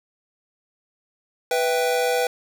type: chord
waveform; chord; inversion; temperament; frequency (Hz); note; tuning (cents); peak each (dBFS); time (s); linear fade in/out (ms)
square; E minor; second; equal; 493.9 / 659.3 / 784; B4 / E5 / G5; 0 / 0 / 0; -22 / -28 / -26; 1.51-2.27; 2
effects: none